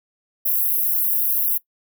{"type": "high-pass noise", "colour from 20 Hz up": "white", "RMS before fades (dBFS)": -20, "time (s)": [0.45, 1.58], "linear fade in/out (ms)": 10, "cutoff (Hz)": 11000, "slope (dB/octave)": 96, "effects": ["noise-tail reverb RT60 0.1 s tail -19 dB re dry"]}